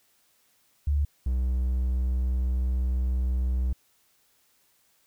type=tone pair in turn; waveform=sine / triangle; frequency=72.3 / 63.02 Hz; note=D2 / B1; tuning=-27 / +36 cents; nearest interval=major second; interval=237 cents; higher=first; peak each=-21 / -21 dBFS; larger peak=neither; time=0.87-1.05 / 1.26-3.73 s; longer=second; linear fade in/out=5 ms; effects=white hiss -66 dBFS RMS until 5.06 s